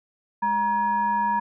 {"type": "tone with frequency modulation", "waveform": "sine", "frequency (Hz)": 947, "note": "A#5", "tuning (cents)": 27, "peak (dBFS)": -20, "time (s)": [0.42, 1.4], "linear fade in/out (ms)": 10, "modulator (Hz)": 741, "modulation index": 0.46, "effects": []}